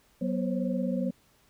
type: tone cluster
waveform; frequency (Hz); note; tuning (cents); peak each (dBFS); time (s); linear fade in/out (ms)
sine; 187.4 / 243.5 / 520 / 542; F#3 / B3 / C5 / C#5; +22 / -24 / -11 / -39; -30 / -30 / -37 / -36; 0.21-1.11; 10
effects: pink hiss -64 dBFS RMS until 1.49 s